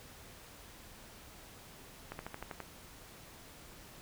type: slowing click train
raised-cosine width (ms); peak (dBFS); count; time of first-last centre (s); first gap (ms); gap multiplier
0.5; -26; 7; 2.12-2.603; 71; 1.05
effects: pink hiss -54 dBFS RMS until 4.01 s